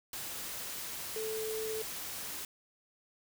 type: tone in noise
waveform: sine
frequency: 438 Hz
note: A4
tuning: 8 cents flat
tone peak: -35 dBFS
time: 1.16-1.82 s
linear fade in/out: 2 ms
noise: white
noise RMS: -41 dBFS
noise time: 0.13-2.45 s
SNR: +3 dB
effects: none